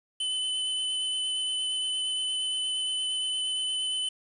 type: tone with vibrato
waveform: square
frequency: 3026 Hz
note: F#7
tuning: 38 cents sharp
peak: -28 dBFS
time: 0.2-4.09 s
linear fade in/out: 5 ms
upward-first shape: triangle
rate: 8.6 Hz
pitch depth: 13 cents each way
effects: resampled to 24000 Hz + 9-bit